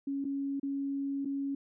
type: tone with dropouts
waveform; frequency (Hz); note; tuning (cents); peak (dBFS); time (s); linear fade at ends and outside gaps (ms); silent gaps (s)
sine; 277.2; C#4; 0; -31; 0.07-1.55; 5; 0.244-0.25 / 0.598-0.63 / 1.249-1.255
effects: none